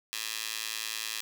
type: tone with high-pass filter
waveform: 15% pulse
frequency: 110 Hz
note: A2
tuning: in tune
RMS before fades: -36 dBFS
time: 0.13-1.21 s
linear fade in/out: 0 ms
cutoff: 3000 Hz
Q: 0.96
effects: none